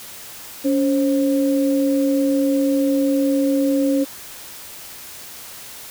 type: tone pair together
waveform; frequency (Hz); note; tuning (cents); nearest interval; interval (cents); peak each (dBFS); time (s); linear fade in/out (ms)
sine; 280.9 / 533; C#4 / C5; +23 / +32; major seventh; 1109; -16 / -21; 0.64-4.05; 20
effects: white hiss -37 dBFS RMS until 5.9 s